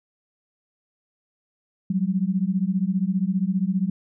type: beating tone pair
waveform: sine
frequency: 181.3 / 196.3 Hz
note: F#3 / G3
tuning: -35 / +3 cents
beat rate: 15 Hz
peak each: -23 dBFS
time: 1.9-3.9 s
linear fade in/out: 5 ms
effects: none